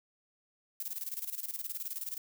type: noise with tremolo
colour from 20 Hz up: violet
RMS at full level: -37 dBFS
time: 0.8-2.18 s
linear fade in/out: 2 ms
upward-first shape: square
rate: 19 Hz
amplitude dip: 75%
effects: none